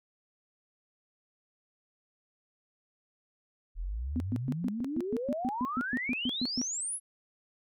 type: exponential sweep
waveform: sine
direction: up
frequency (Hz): 38.35 to 11175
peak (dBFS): -32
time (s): 3.75-7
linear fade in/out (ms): 50
type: tone bursts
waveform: sine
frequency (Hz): 248.9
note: B3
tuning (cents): +14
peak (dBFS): -28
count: 16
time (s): 4.16-6.616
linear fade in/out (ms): 0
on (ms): 41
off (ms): 120
effects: none